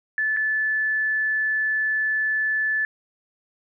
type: tone with dropouts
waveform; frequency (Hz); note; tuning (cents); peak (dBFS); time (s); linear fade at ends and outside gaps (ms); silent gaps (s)
sine; 1740; A6; -20; -20; 0.18-2.85; 1; 0.365-0.37
effects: none